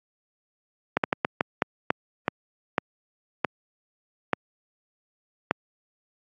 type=slowing click train; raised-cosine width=0.5 ms; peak=-5 dBFS; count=12; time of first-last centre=0.97-5.51 s; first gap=68 ms; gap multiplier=1.33; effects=high-pass 150 Hz 12 dB/octave + AAC 48 kbps